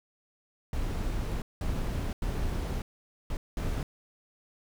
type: noise bursts at uneven times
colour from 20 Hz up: brown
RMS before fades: -31 dBFS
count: 5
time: 0.73-1.42 / 1.61-2.13 / 2.22-2.82 / 3.3-3.37 / 3.57-3.83 s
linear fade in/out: 2 ms
effects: none